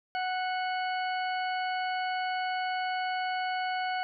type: harmonic tone with a mistuned harmonic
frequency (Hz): 740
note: F#5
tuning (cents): 0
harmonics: 1 / 2 / 3 / 4 / 6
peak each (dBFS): -30 / -36 / -40 / -42 / -46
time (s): 0.15-4.03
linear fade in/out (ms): 0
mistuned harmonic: 3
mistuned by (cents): -20
effects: none